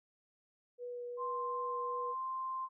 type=tone with vibrato; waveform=sine; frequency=486.6 Hz; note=B4; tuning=26 cents flat; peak=-40 dBFS; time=0.78-2.15 s; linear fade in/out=50 ms; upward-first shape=triangle; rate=2.7 Hz; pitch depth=9 cents each way
type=tone; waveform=sine; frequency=1046.5 Hz; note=C6; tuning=in tune; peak=-36 dBFS; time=1.17-2.69 s; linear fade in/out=50 ms
effects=none